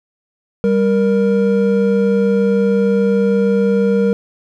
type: tone pair together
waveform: triangle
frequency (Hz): 197 / 468.5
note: G3 / A#4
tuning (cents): +9 / +9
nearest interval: octave + minor third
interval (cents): 1500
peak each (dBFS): -12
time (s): 0.64-4.13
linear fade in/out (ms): 0
effects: none